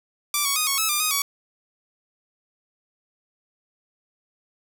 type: tone with pitch steps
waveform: 5% pulse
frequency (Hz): 1171 / 1117 / 1241 / 1105 / 1297 / 1196 / 1247 / 1129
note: D6 / C#6 / D#6 / C#6 / E6 / D6 / D#6 / C#6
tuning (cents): -5 / +13 / -5 / -6 / -28 / +31 / +3 / +31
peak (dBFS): -9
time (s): 0.34-1.22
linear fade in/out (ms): 2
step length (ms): 110
effects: 7-bit